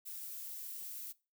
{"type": "noise", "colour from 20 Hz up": "violet", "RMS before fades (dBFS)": -45, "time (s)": [0.05, 1.13], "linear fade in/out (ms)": 20, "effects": ["noise-tail reverb RT60 0.3 s tail -21 dB re dry"]}